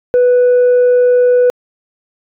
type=tone; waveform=sine; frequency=493.9 Hz; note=B4; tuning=in tune; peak=-4 dBFS; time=0.14-1.5 s; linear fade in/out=0 ms; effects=tanh soft clip ceiling -5 dBFS